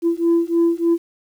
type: beating tone pair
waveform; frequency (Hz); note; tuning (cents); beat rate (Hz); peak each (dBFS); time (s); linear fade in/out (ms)
sine; 335.4 / 338.7; E4 / E4; +30 / +47; 3.3; -16; 0.02-0.98; 50
effects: tanh soft clip ceiling -10 dBFS + 8-bit